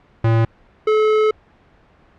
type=tone pair in turn; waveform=square; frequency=113.6 / 431.1 Hz; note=A#2 / A4; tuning=-44 / -35 cents; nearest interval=octave + major seventh; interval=2309 cents; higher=second; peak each=-13 dBFS; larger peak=neither; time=0.24-0.45 / 0.87-1.31 s; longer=second; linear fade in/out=5 ms; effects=pink hiss -52 dBFS RMS until 2.18 s + low-pass 2000 Hz 12 dB/octave